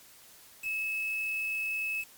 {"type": "tone with quantisation", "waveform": "sine", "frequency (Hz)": 2593, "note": "E7", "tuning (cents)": -29, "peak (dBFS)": -30, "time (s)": [0.62, 2.05], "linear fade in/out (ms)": 50, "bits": 7, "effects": ["white hiss -55 dBFS RMS until 2.17 s", "MP3 96 kbps"]}